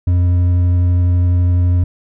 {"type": "tone with hard clipping", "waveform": "triangle", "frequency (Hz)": 88.8, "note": "F2", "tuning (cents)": 29, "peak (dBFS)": -11, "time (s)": [0.07, 1.84], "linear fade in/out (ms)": 5, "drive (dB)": 7, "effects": []}